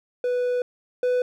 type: tone pair in turn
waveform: triangle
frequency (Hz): 493.9 / 497.6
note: B4 / B4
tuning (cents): 0 / +13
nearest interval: unison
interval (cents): 13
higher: second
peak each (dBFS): -19 / -17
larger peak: second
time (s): 0.24-0.62 / 1.03-1.22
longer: first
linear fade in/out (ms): 2
effects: none